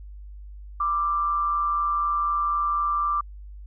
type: tone with amplitude modulation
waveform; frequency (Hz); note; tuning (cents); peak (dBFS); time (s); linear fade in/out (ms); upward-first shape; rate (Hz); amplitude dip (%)
sine; 1178; D6; +5; -19; 0.8-3.21; 5; sine; 164; 45
effects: added 50 Hz sine -38 dBFS peak until 3.66 s